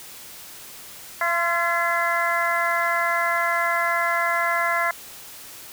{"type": "harmonic tone with a mistuned harmonic", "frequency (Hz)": 340.5, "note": "F4", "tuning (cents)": -44, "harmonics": [2, 3, 4, 5, 6], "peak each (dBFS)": [-26, -26, -26, -26, -26], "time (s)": [1.21, 4.91], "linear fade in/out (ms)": 2, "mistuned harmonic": 3, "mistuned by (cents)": 29, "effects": ["white hiss -41 dBFS RMS until 5.72 s"]}